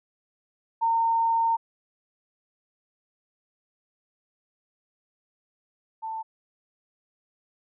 sine tone pair in turn, 914 / 889 Hz, A#5 / A5, -34 / +18 cents, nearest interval unison, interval 48 cents, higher first, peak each -20 / -30 dBFS, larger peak first, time 0.81-1.57 / 6.02-6.23 s, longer first, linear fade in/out 20 ms, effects none

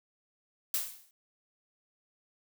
blue noise with exponential decay, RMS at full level -28 dBFS, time 0.74-1.11 s, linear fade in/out 2 ms, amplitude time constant 79 ms, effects none

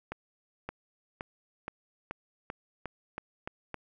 accelerating click train, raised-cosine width 0.5 ms, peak -21 dBFS, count 10, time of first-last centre 0.12-3.743 s, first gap 570 ms, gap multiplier 0.91, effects none

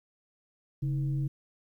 sine tone with frequency modulation, 139 Hz, C#3, 5 cents sharp, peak -27 dBFS, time 0.82-1.28 s, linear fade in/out 10 ms, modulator 177 Hz, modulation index 0.42, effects 11-bit

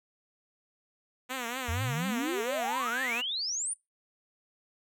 5% pulse tone with vibrato, 246.9 Hz, B3, in tune, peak -22 dBFS, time 1.29-3.22 s, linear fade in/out 20 ms, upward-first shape triangle, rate 4.2 Hz, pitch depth 150 cents each way
sine exponential sweep, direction up, 77.78 to 9730 Hz, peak -30 dBFS, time 1.68-3.74 s, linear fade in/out 10 ms
effects noise-tail reverb RT60 0.2 s tail -22 dB re dry

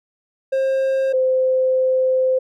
triangle / sine tone pair in turn, 533 / 517.8 Hz, C5 / C5, +32 / -18 cents, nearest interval minor second, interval 50 cents, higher first, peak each -14 dBFS, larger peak neither, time 0.52-1.13 / 1.13-2.39 s, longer second, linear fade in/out 10 ms, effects none

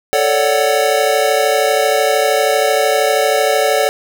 square chord, D major seventh, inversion second, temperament equal with one note detuned, 440 / 554.4 / 587.3 / 745.1 Hz, A4 / C#5 / D5 / F#5, 0 / 0 / 0 / +12 cents, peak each -18 dBFS, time 0.13-3.89 s, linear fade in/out 0 ms, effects none

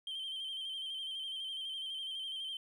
triangle tone with vibrato, 3136 Hz, G7, in tune, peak -36 dBFS, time 0.07-2.57 s, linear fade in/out 2 ms, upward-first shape square, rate 12 Hz, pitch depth 34 cents each way, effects tanh soft clip ceiling -33 dBFS

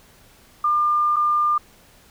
sine tone with dropouts, 1200 Hz, D6, 37 cents sharp, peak -16 dBFS, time 0.64-1.58 s, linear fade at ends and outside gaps 5 ms, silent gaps 1.161-1.165 s, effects pink hiss -52 dBFS RMS until 2.1 s

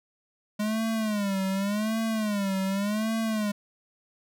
square tone with vibrato, 207.2 Hz, G#3, 4 cents flat, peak -26 dBFS, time 0.59-3.52 s, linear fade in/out 10 ms, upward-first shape sine, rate 0.87 Hz, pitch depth 140 cents each way, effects none

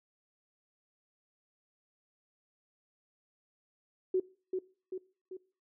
sine tone with echo, 372.3 Hz, F#4, 11 cents sharp, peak -25 dBFS, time 4.14-4.2 s, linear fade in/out 5 ms, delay 390 ms, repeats 3, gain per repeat -5 dB, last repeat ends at 5.37 s, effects noise-tail reverb RT60 0.4 s tail -21 dB re dry

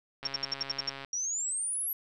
click train, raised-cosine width 0.3 ms, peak -25 dBFS, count 113, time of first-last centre 0.23-1.048 s, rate 137 Hz
sine tone bursts, 5510 Hz, F8, 24 cents flat, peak -27 dBFS, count 8, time 0.25-0.896 s, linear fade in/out 5 ms, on 23 ms, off 66 ms
sine exponential sweep, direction up, 5660 to 11840 Hz, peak -30 dBFS, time 1.13-1.93 s, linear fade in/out 2 ms
effects none

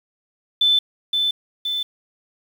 sine tone with echo, 3520 Hz, A7, in tune, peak -13 dBFS, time 0.61-0.79 s, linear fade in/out 5 ms, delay 520 ms, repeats 2, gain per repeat -4 dB, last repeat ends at 1.83 s, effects 7-bit

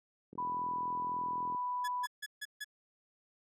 click train, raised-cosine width 3 ms, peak -33 dBFS, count 52, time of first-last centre 0.33-1.547 s, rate 41.9 Hz
sine tone, 990 Hz, B5, 4 cents sharp, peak -33 dBFS, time 0.38-2.06 s, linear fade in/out 5 ms
sawtooth tone bursts, 1700 Hz, G#6, 40 cents sharp, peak -35 dBFS, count 5, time 1.84-2.645 s, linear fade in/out 10 ms, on 41 ms, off 150 ms
effects high-pass 200 Hz 12 dB/octave + resampled to 32000 Hz

